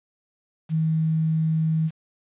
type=tone with quantisation; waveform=sine; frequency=159.4 Hz; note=D#3; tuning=42 cents sharp; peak=-19 dBFS; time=0.69-1.91 s; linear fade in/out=50 ms; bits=8; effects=resampled to 8000 Hz